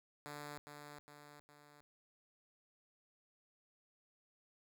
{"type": "tone with echo", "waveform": "5% pulse", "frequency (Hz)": 146.83, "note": "D3", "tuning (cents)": 0, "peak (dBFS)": -35, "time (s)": [0.26, 0.58], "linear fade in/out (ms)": 0, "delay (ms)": 410, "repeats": 3, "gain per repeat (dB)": -5, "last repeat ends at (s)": 1.81, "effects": []}